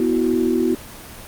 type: chord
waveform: sine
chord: B suspended fourth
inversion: none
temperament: just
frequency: 246.9 / 329.3 / 370.4 Hz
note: B3 / E4 / F#4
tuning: 0 / -2 / +2 cents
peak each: -20 dBFS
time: 0-0.75 s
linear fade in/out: 2 ms
effects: pink hiss -37 dBFS RMS until 1.27 s + Opus 24 kbps